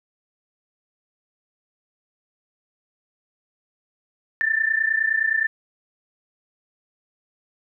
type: tone pair together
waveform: sine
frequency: 1760 / 1789.7 Hz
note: A6 / A6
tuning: 0 / +29 cents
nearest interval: unison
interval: 29 cents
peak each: -22 / -21 dBFS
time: 4.41-5.47 s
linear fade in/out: 0 ms
effects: none